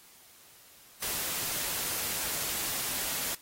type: noise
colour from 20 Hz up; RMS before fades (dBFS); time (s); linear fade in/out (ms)
white; -33; 1.02-3.35; 5
effects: white hiss -56 dBFS RMS until 3.41 s + AAC 48 kbps